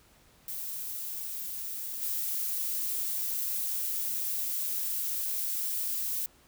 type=noise with level steps; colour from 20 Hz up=violet; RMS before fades=-37 / -32 dBFS; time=0.48-6.26 s; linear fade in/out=2 ms; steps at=2.01 s; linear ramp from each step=20 ms; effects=pink hiss -61 dBFS RMS until 6.47 s